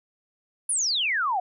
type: exponential sweep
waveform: sine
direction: down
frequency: 10548 to 698.5 Hz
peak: -22 dBFS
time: 0.69-1.4 s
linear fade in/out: 5 ms
effects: none